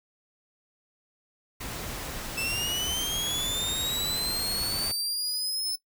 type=noise; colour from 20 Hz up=pink; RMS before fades=-36 dBFS; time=1.6-4.92 s; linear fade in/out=10 ms
type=linear sweep; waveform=sawtooth; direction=up; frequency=2637 to 5274 Hz; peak=-25 dBFS; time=2.37-5.76 s; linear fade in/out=10 ms
effects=noise-tail reverb RT60 0.1 s tail -20 dB re dry